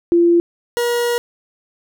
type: tone pair in turn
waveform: sine / 40% pulse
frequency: 342.9 / 478 Hz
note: F4 / A#4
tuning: -32 / +43 cents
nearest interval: tritone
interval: 575 cents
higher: second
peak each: -9 / -15 dBFS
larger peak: first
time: 0.12-0.4 / 0.77-1.18 s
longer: second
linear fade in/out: 0 ms
effects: none

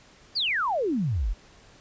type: exponential sweep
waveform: sine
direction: down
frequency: 5000 to 37.28 Hz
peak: -23 dBFS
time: 0.35-1.34 s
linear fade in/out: 20 ms
effects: pink hiss -54 dBFS RMS until 1.8 s + resampled to 16000 Hz

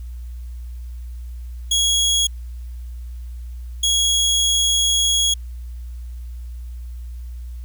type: tone bursts at uneven times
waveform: 25% pulse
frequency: 3322 Hz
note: G#7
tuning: in tune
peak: -12 dBFS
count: 2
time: 1.71-2.27 / 3.83-5.34 s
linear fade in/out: 5 ms
effects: added 60 Hz sine -29 dBFS peak until 7.64 s + white hiss -57 dBFS RMS until 7.64 s

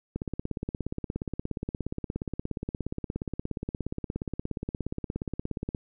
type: click train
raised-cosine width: 3 ms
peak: -18 dBFS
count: 96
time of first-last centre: 0.16-5.748 s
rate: 17 Hz
effects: none

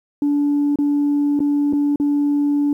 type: tone with dropouts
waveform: sine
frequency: 289 Hz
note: D4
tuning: 28 cents flat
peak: -13 dBFS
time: 0.22-2.73 s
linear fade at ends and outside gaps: 2 ms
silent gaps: 0.758-0.787 / 1.393-1.403 / 1.727-1.733 / 1.959-1.999 s
effects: tanh soft clip ceiling -12 dBFS + 9-bit

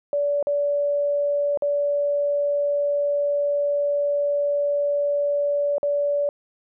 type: tone with dropouts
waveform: sine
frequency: 576 Hz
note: D5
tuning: 34 cents flat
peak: -19 dBFS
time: 0.13-6.29 s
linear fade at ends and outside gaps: 1 ms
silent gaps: 0.427-0.47 / 1.574-1.622 / 5.782-5.83 s
effects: none

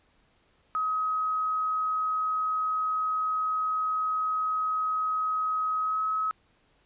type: tone with pitch glide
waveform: sine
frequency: 1268 to 1281.3 Hz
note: D#6 to E6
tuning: +32 to -50 cents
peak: -25 dBFS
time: 0.75-6.31 s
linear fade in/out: 0 ms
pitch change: +18 cents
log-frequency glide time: 5.81-6.01 s
effects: pink hiss -66 dBFS RMS until 6.85 s + resampled to 8000 Hz

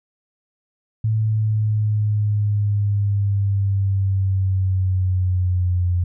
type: linear sweep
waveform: sine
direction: down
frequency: 110 to 88.4 Hz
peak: -16 dBFS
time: 1.04-6.04 s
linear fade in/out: 5 ms
effects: none

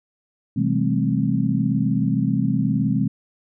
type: tone cluster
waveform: sine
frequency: 127.1 / 161.4 / 196.8 / 215.9 / 263.2 Hz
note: C3 / E3 / G3 / A3 / C4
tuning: -50 / -36 / +7 / -33 / +10 cents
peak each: -24 dBFS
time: 0.56-3.08 s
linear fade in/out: 10 ms
effects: none

